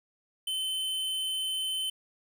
square tone, 3063 Hz, G7, 41 cents flat, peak -30 dBFS, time 0.47-1.9 s, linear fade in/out 5 ms, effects 10-bit

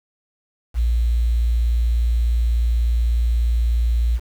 sine tone, 58.27 Hz, A#1, in tune, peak -15 dBFS, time 0.74-4.2 s, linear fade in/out 50 ms, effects 7-bit

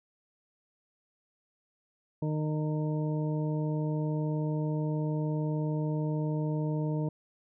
harmonic tone, 153.2 Hz, D#3, 27 cents flat, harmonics 1 / 2 / 3 / 4 / 6, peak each -29 / -35 / -39 / -41 / -45 dBFS, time 2.22-7.09 s, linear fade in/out 5 ms, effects none

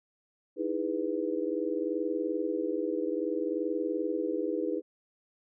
sine chord, E major seventh, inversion third, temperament just, 309 / 329.6 / 412 / 494.4 Hz, D#4 / E4 / G#4 / B4, -12 / 0 / -14 / +2 cents, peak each -34 dBFS, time 0.56-4.82 s, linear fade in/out 50 ms, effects none

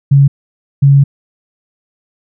sine tone bursts at uneven times, 139.4 Hz, C#3, 10 cents sharp, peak -3 dBFS, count 2, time 0.11-0.28 / 0.82-1.04 s, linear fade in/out 10 ms, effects none

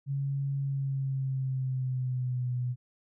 sine tone with pitch glide, 138.59 to 124.18 Hz, C#3 to B2, 0 to +10 cents, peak -28 dBFS, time 0.06-2.76 s, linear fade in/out 50 ms, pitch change -190 cents, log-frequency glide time 0.6-2.53 s, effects none

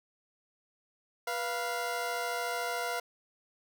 20% pulse tone pair together, 487.7 / 694.8 Hz, B4 / F5, -22 / -9 cents, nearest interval tritone, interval 613 cents, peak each -31 / -29 dBFS, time 1.27-3 s, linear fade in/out 5 ms, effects none

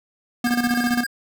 square tone with tremolo, 242.1 Hz, B3, 34 cents flat, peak -18 dBFS, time 0.44-1.04 s, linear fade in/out 5 ms, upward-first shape square, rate 15 Hz, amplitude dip 55%
square tone bursts, 1618 Hz, G#6, 46 cents flat, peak -24 dBFS, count 11, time 0.46-1.066 s, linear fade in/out 5 ms, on 36 ms, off 21 ms
effects none

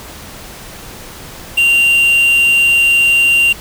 triangle tone with quantisation, 2773 Hz, F7, 13 cents flat, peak -6 dBFS, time 1.57-3.53 s, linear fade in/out 10 ms, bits 4, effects pink hiss -32 dBFS RMS until 3.6 s

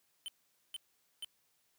square tone bursts, 3067 Hz, G7, 38 cents flat, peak -40 dBFS, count 3, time 0.26-1.246 s, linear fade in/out 0 ms, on 22 ms, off 460 ms, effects white hiss -75 dBFS RMS until 1.78 s + high-pass 60 Hz 12 dB/octave

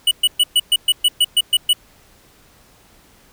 square tone bursts, 2944 Hz, F#7, 9 cents flat, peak -11 dBFS, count 11, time 0.07-1.732 s, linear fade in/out 5 ms, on 42 ms, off 120 ms, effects pink hiss -51 dBFS RMS until 3.32 s

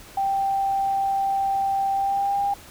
sine tone with pitch glide, 784 to 802.3 Hz, G5 to G5, 0 to +40 cents, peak -20 dBFS, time 0.17-2.54 s, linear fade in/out 5 ms, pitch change +40 cents, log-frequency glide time 1.94-2.42 s, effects pink hiss -45 dBFS RMS until 2.7 s

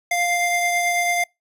square tone pair together, 700.7 / 2093 Hz, F5 / C7, +6 / 0 cents, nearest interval octave + perfect fifth, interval 1894 cents, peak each -22 dBFS, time 0.11-1.24 s, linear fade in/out 5 ms, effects noise-tail reverb RT60 0.2 s tail -26 dB re dry + resampled to 32000 Hz

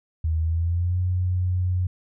sine tone with pitch glide, 80 to 90.84 Hz, D#2 to F#2, +49 to -31 cents, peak -20 dBFS, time 0.24-1.87 s, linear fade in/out 5 ms, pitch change +220 cents, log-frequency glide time 0.4-1 s, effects none

